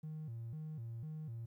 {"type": "tone with vibrato", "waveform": "triangle", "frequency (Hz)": 133.8, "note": "C3", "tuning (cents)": 39, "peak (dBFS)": -39, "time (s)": [0.03, 1.46], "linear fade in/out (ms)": 10, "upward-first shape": "square", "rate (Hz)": 2, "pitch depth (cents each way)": 260, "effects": ["tanh soft clip ceiling -38 dBFS", "13-bit"]}